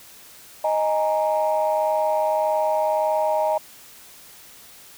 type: chord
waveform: sine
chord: D# suspended fourth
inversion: none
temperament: equal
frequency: 622.3 / 830.6 / 932.3 Hz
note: D#5 / G#5 / A#5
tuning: 0 / 0 / 0 cents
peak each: -20 / -24 / -24 dBFS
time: 0.64-3.58 s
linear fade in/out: 5 ms
effects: tanh soft clip ceiling -11 dBFS + white hiss -46 dBFS RMS until 4.97 s